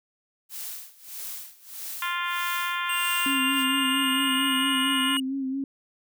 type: noise with tremolo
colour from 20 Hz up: blue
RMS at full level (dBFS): -35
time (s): 0.49-3.66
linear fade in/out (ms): 50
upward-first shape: sine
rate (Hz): 1.6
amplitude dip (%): 90
type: harmonic tone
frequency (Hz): 349.2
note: F4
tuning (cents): 0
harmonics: 3 / 4 / 5 / 6 / 7 / 8 / 9 / 10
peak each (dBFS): -30 / -32 / -34 / -36 / -37 / -38 / -39 / -40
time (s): 2.02-5.17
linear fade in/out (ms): 2
type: tone with pitch glide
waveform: square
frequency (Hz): 2794 to 2886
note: F7 to F#7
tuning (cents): 0 to -44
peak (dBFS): -26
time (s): 2.89-5.2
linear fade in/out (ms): 5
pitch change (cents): +56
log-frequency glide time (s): 3.4-4.75
type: tone with vibrato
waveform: sine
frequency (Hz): 268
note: C4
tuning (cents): +42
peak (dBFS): -26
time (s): 3.26-5.64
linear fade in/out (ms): 2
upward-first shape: sine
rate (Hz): 4.4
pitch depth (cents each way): 44
effects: none